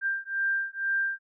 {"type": "beating tone pair", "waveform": "sine", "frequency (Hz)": [1584, 1586.1], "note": ["G6", "G6"], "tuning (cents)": [18, 20], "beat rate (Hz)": 2.1, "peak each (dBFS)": -29, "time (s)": [0.01, 1.19], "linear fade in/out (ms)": 50, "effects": []}